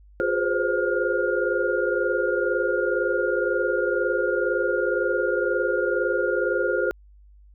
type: tone cluster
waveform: sine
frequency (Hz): 356.2 / 413.6 / 509 / 531 / 1419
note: F4 / G#4 / C5 / C5 / F6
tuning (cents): +34 / -7 / -48 / +25 / +27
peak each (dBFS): -27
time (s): 0.2-6.91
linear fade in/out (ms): 0
effects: added 50 Hz sine -48 dBFS peak until 7.54 s